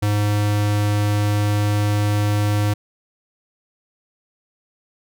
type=tone; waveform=square; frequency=103.83 Hz; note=G#2; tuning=in tune; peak=-17 dBFS; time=0.02-2.74 s; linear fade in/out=10 ms; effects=none